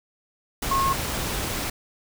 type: tone in noise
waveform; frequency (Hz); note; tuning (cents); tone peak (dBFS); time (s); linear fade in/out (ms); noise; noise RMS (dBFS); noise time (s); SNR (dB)
sine; 1083; C#6; -41; -20; 0.71-0.93; 5; pink; -28; 0.62-1.7; +5
effects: none